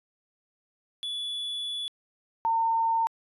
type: tone pair in turn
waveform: triangle / sine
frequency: 3430 / 908.5 Hz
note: A7 / A#5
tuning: -45 / -45 cents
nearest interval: octave + major seventh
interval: 2300 cents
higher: first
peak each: -29 / -22 dBFS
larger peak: second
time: 1.03-1.88 / 2.45-3.07 s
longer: first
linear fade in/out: 0 ms
effects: resampled to 32000 Hz